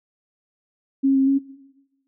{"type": "tone with pitch steps", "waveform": "sine", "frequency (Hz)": [271.5, 268.4, 273.7], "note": ["C#4", "C4", "C#4"], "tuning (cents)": [-36, 44, -22], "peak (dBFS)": -14, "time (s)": [1.03, 1.39], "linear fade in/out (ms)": 20, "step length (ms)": 120, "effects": ["noise-tail reverb RT60 1.0 s tail -18 dB re dry"]}